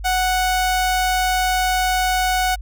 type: tone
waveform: sawtooth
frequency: 740 Hz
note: F#5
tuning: in tune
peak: -13 dBFS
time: 0.04-2.56 s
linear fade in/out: 20 ms
effects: added 50 Hz sine -28 dBFS peak until 2.61 s